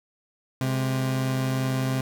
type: tone pair together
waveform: 30% pulse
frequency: 130.81 / 207.6 Hz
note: C3 / G#3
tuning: 0 / 0 cents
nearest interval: minor sixth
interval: 800 cents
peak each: -21 / -32 dBFS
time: 0.61-2.01 s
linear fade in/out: 2 ms
effects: none